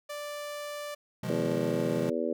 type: tone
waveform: sawtooth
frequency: 587.3 Hz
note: D5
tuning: in tune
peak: -32 dBFS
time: 0.09-0.95 s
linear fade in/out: 10 ms
type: chord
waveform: square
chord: F half-diminished seventh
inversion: second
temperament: just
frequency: 125.72 / 157.15 / 174.61 / 209.5 Hz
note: Cb3 / Eb3 / F3 / Ab3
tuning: +31 / +18 / 0 / +15 cents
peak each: -38 / -40 / -37 / -39 dBFS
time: 1.23-2.1 s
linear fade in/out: 5 ms
type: harmonic tone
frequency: 82.1 Hz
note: E2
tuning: 6 cents flat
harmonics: 3 / 4 / 5 / 6 / 7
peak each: -34 / -34 / -34 / -34 / -34 dBFS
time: 1.29-2.33 s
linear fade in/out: 5 ms
effects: none